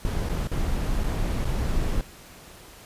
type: noise with dropouts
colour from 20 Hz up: brown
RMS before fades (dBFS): -25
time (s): 0.05-2.01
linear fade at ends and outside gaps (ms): 1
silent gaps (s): 0.288-0.296 / 0.472-0.516 / 1.036-1.041 / 1.445-1.453
effects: pink hiss -47 dBFS RMS until 2.85 s + resampled to 32000 Hz